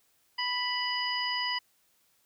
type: harmonic tone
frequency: 988 Hz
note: B5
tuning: in tune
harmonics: 1 / 2 / 3 / 5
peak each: -34 / -34 / -34 / -34 dBFS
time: 0.38-1.59 s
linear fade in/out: 10 ms
effects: white hiss -69 dBFS RMS until 2.25 s